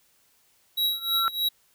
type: tone with tremolo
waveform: square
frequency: 3867 Hz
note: B7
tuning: 37 cents flat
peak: -21 dBFS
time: 0.77-1.49 s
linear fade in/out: 10 ms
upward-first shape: triangle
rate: 3.2 Hz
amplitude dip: 90%
type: tone with exponential growth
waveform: sine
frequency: 1353 Hz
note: E6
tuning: 45 cents sharp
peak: -19 dBFS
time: 0.92-1.28 s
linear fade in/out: 0 ms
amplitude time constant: 78 ms
effects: white hiss -64 dBFS RMS until 1.74 s